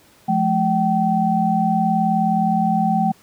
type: tone cluster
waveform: sine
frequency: 175.7 / 214.9 / 768 Hz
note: F3 / A3 / G5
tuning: +11 / -41 / -36 cents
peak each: -21 / -20 / -18 dBFS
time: 0.28-3.12 s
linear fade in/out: 10 ms
effects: pink hiss -52 dBFS RMS until 3.22 s + high-pass 80 Hz 12 dB/octave